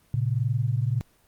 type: tone pair together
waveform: sine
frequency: 113.77 / 135.3 Hz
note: A#2 / C#3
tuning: -42 / -42 cents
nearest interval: minor third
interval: 300 cents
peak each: -24 / -26 dBFS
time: 0.14-1.01 s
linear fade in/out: 0 ms
effects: pink hiss -62 dBFS RMS until 1.27 s + Opus 24 kbps